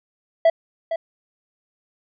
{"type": "tone with echo", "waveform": "triangle", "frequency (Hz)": 659.3, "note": "E5", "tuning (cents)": 0, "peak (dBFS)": -9, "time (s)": [0.45, 0.5], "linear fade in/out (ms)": 5, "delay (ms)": 460, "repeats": 1, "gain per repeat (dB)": -10, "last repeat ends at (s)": 0.96, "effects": ["resampled to 11025 Hz"]}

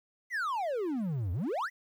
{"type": "exponential two-way sweep", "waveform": "triangle", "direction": "down then up", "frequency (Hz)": [2093, 81.9, 2093], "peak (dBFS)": -28, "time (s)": [0.3, 1.7], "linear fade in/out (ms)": 50, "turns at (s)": 1.32, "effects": ["11-bit"]}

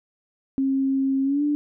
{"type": "tone with pitch glide", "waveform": "sine", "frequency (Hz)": [269.3, 293.7], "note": ["C#4", "D4"], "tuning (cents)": [-50, 0], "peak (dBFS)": -19, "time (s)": [0.58, 1.55], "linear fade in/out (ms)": 0, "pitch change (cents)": 150, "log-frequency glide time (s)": [1.24, 1.43], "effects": []}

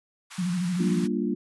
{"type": "high-pass noise", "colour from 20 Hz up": "pink", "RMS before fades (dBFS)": -42, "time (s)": [0.3, 1.08], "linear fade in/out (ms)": 20, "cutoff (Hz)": 1000, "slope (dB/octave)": 24}
{"type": "tone with vibrato", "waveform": "sine", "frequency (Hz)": 178.5, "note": "F3", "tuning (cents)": 38, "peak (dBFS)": -24, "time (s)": [0.38, 1.05], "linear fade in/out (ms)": 10, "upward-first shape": "square", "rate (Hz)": 13, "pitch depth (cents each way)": 59}
{"type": "chord", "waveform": "sine", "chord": "G minor seventh", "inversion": "none", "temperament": "equal", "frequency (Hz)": [196, 233.1, 293.7, 349.2], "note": ["G3", "Bb3", "D4", "F4"], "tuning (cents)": [0, 0, 0, 0], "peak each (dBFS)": [-29, -28, -31, -31], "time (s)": [0.79, 1.35], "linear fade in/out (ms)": 10}
{"effects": ["resampled to 24000 Hz"]}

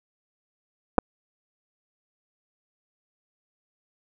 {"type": "clicks", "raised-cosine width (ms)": 1, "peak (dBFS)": -4, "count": 2, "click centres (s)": [0.982, 0.986], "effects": []}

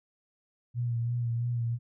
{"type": "tone with vibrato", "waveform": "sine", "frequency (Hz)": 118.8, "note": "A#2", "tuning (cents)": 33, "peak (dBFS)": -27, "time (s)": [0.74, 1.79], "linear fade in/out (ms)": 50, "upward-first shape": "sine", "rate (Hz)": 3, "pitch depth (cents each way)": 34, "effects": []}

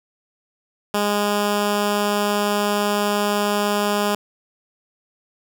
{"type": "tone", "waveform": "10% pulse", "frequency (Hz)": 205.9, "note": "G#3", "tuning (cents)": -15, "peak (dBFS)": -10, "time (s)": [0.94, 4.15], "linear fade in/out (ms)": 2, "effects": []}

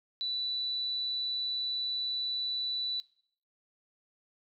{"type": "tone", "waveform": "sine", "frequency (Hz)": 3966, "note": "B7", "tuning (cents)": 7, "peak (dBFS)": -31, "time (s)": [0.21, 3], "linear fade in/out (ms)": 0, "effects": ["noise-tail reverb RT60 0.6 s tail -19 dB re dry"]}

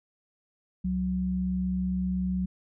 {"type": "tone pair together", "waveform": "sine", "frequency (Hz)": [68.52, 184.2], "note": ["C#2", "F#3"], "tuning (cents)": [-19, -7], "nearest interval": "octave + perfect fourth", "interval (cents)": 1712, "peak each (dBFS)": [-34, -26], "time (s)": [0.84, 2.46], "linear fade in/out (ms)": 10, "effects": []}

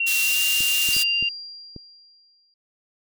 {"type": "tone with pitch glide", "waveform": "sine", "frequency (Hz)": [2743, 2791], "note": ["F7", "F7"], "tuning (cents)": [-32, -2], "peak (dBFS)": -20, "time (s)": [0, 1.29], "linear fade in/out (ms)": 5, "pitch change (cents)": 30, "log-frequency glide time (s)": [0.21, 0.39]}
{"type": "high-pass noise", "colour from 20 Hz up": "pink", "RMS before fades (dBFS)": -25, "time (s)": [0.06, 1.04], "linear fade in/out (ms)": 20, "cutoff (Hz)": 4300, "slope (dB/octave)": 12}
{"type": "clicks", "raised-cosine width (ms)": 3, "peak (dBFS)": -24, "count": 5, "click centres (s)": [0.606, 0.889, 0.966, 1.226, 1.763]}
{"type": "tone with exponential decay", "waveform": "sine", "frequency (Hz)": 4766, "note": "D8", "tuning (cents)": 25, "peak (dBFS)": -22, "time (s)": [0.93, 2.54], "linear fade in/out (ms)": 2, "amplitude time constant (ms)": 350}
{"effects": []}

